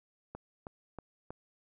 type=click train; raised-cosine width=1 ms; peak=-28 dBFS; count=4; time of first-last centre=0.35-1.305 s; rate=3.14 Hz; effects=none